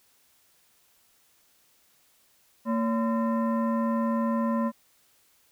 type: tone with frequency modulation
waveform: sine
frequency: 228.7 Hz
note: A#3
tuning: 33 cents flat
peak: -23 dBFS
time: 2.65-4.72 s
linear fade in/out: 50 ms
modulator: 794 Hz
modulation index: 0.8
effects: white hiss -64 dBFS RMS until 5.51 s